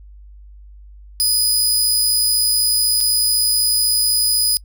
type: tone with dropouts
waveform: 20% pulse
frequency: 4978 Hz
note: D#8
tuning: in tune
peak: -8 dBFS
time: 1.2-4.57 s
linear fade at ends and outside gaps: 0 ms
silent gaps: 3.005-3.01 s
effects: noise-tail reverb RT60 0.1 s tail -26 dB re dry + added 50 Hz sine -38 dBFS peak until 4.64 s